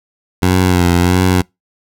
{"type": "tone with vibrato", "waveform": "15% pulse", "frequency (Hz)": 89.7, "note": "F2", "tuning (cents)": 47, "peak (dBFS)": -3, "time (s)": [0.42, 1.42], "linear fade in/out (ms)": 10, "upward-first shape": "sine", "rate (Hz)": 1.5, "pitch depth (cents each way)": 54, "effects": ["noise-tail reverb RT60 0.2 s tail -26 dB re dry"]}